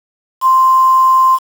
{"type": "tone with quantisation", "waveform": "sine", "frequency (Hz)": 1045, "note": "C6", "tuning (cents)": -2, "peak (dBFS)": -6, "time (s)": [0.41, 1.39], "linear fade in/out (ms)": 50, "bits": 5, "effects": []}